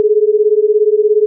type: beating tone pair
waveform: sine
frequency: 415.3 / 432.3 Hz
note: G#4 / A4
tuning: 0 / -31 cents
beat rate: 17 Hz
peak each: -11 dBFS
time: 0-1.26 s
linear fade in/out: 0 ms
effects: none